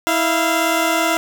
15% pulse tone pair together, 325.4 / 689 Hz, E4 / F5, -22 / -24 cents, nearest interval octave + minor second, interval 1298 cents, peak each -12 dBFS, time 0.07-1.17 s, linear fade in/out 0 ms, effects none

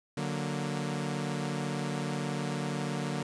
sawtooth chord, D augmented, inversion none, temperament equal, 146.83 / 185 / 233.1 Hz, D3 / F#3 / A#3, 0 / 0 / 0 cents, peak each -30 / -33 / -33 dBFS, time 0.17-3.23 s, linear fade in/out 5 ms, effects resampled to 22050 Hz + 10-bit

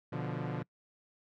sawtooth chord, B diminished, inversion none, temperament equal with one note detuned, 123.04 / 146.83 / 174.61 Hz, B2 / D3 / F3, -6 / 0 / 0 cents, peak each -35 / -34 / -36 dBFS, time 0.12-0.63 s, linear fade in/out 10 ms, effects noise-tail reverb RT60 0.1 s tail -25 dB re dry + low-pass 2000 Hz 12 dB/octave

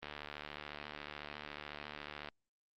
click train, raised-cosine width 0.3 ms, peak -27 dBFS, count 168, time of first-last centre 0.03-2.287 s, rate 74 Hz, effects low-pass 5000 Hz 12 dB/octave + Opus 24 kbps

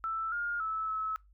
sine tone with pitch steps, 1324 / 1416 / 1306 / 1296 Hz, E6 / F6 / E6 / E6, +7 / +23 / -17 / -30 cents, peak -31 dBFS, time 0.04-1.16 s, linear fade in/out 0 ms, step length 280 ms, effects noise-tail reverb RT60 0.2 s tail -22 dB re dry + added 50 Hz sine -58 dBFS peak until 1.33 s

